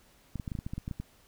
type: clicks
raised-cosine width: 5 ms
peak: -23 dBFS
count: 12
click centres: 0.357 / 0.398 / 0.478 / 0.518 / 0.552 / 0.589 / 0.665 / 0.735 / 0.78 / 0.879 / 0.912 / 1 s
effects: pink hiss -62 dBFS RMS until 1.27 s